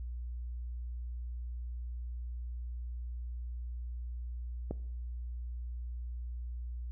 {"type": "click", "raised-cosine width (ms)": 2, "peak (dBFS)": -22, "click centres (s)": 4.71, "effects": ["noise-tail reverb RT60 0.7 s tail -20 dB re dry", "added 60 Hz sine -37 dBFS peak until 6.91 s"]}